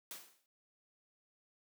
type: noise with exponential decay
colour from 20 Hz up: white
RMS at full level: -44 dBFS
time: 0.11-0.46 s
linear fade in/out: 1 ms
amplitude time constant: 76 ms
effects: high-pass 200 Hz 12 dB/octave